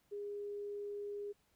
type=tone; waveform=sine; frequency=409 Hz; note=G#4; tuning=26 cents flat; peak=-40 dBFS; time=0.11-1.33 s; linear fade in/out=20 ms; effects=pink hiss -75 dBFS RMS until 1.55 s